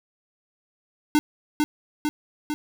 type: tone with echo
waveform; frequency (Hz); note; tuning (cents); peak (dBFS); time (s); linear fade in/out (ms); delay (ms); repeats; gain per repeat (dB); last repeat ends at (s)
square; 300; D4; +37; -16; 1.15-1.19; 0; 450; 3; -3; 2.54
effects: none